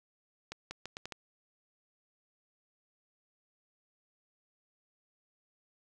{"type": "accelerating click train", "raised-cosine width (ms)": 0.2, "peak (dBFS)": -23, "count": 6, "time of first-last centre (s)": [0.52, 1.122], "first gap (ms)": 190, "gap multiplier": 0.77, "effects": []}